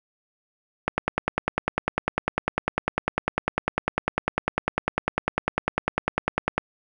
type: click train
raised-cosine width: 0.5 ms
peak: -6 dBFS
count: 58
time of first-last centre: 0.88-6.58 s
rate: 10 Hz
effects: none